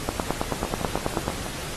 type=two click trains; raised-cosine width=1 ms; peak=-9 / -17 dBFS; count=12 / 6; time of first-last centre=0.09-1.28 / 0.65-1.464 s; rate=9.24 / 6.14 Hz; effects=pink hiss -34 dBFS RMS until 1.76 s + AAC 32 kbps